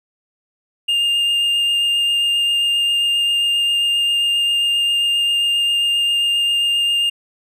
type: tone with vibrato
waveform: triangle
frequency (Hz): 2813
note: F7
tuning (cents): +12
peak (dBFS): -13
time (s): 0.88-7.1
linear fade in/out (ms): 10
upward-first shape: triangle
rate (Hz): 7.5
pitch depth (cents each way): 10
effects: none